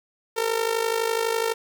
sawtooth tone with amplitude modulation, 455 Hz, A#4, 42 cents flat, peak -15 dBFS, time 0.36-1.54 s, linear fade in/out 20 ms, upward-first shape sine, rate 52 Hz, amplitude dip 75%, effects 8-bit

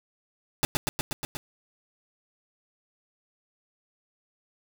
pink noise with echo, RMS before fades -23 dBFS, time 0.63-0.65 s, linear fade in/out 0 ms, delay 120 ms, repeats 6, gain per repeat -2 dB, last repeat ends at 1.37 s, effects none

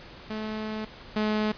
sawtooth tone pair in turn, 216.2 / 213.7 Hz, A3 / G#3, -30 / +50 cents, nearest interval unison, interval 20 cents, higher first, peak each -27 / -20 dBFS, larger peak second, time 0.3-0.85 / 1.16-1.52 s, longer first, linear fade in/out 5 ms, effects pink hiss -46 dBFS RMS until 1.57 s + resampled to 11025 Hz

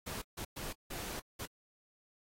pink noise bursts at uneven times, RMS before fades -42 dBFS, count 5, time 0.06-0.22 / 0.37-0.45 / 0.56-0.73 / 0.9-1.2 / 1.39-1.46 s, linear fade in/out 10 ms, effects AAC 48 kbps

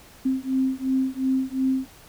sine beating tone pair, 261.6 / 264.4 Hz, C4 / C4, 0 / +18 cents, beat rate 2.8 Hz, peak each -24 dBFS, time 0.25-1.87 s, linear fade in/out 10 ms, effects pink hiss -49 dBFS RMS until 2.08 s

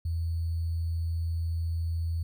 sine tone with sample-and-hold, 83 Hz, E2, 12 cents sharp, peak -27 dBFS, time 0.05-2.23 s, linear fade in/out 5 ms, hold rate 4410 Hz, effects none

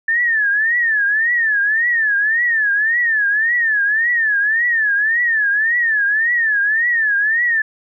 sine tone with vibrato, 1769 Hz, A6, 9 cents sharp, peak -13 dBFS, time 0.08-7.62 s, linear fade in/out 5 ms, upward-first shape triangle, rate 1.8 Hz, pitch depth 180 cents each way, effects none

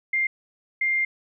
sine tone bursts at uneven times, 2107 Hz, C7, 12 cents sharp, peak -20 dBFS, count 2, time 0.13-0.27 / 0.81-1.05 s, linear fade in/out 5 ms, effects none

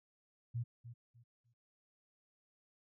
sine tone with echo, 118.4 Hz, A#2, 27 cents sharp, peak -35 dBFS, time 0.54-0.64 s, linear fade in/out 20 ms, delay 300 ms, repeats 3, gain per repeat -12 dB, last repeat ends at 1.54 s, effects none

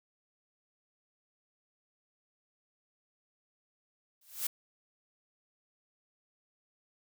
blue noise with exponential growth, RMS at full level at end -29 dBFS, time 4.21-4.47 s, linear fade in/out 5 ms, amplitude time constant 55 ms, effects none

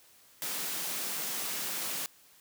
white high-pass noise, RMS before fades -35 dBFS, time 0.42-2.06 s, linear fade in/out 0 ms, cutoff 140 Hz, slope 48 dB/octave, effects white hiss -60 dBFS RMS until 2.4 s + high-pass 60 Hz 12 dB/octave

